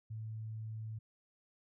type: tone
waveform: sine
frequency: 110 Hz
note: A2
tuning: in tune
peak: -40 dBFS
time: 0.1-0.99 s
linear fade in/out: 10 ms
effects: none